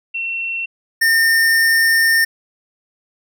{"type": "tone pair in turn", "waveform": ["sine", "square"], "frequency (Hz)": [2713, 1815.1], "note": ["E7", "A#6"], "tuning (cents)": [49, -47], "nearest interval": "perfect fifth", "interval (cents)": 696, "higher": "first", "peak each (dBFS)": [-20, -12], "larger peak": "second", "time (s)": [[0.14, 0.66], [1.01, 2.25]], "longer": "second", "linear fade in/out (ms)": 10, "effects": []}